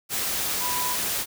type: tone in noise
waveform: sine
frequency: 987.8 Hz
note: B5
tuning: in tune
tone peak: -29 dBFS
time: 0.59-0.97 s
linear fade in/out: 50 ms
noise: white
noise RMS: -27 dBFS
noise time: 0.09-1.26 s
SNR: -5 dB
effects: none